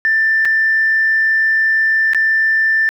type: tone with dropouts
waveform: sine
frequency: 1777 Hz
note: A6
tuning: 17 cents sharp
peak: -10 dBFS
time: 0.05-2.89 s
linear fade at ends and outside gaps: 0 ms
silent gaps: 0.45-0.454 / 2.134-2.147 s
effects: tanh soft clip ceiling -6 dBFS + 8-bit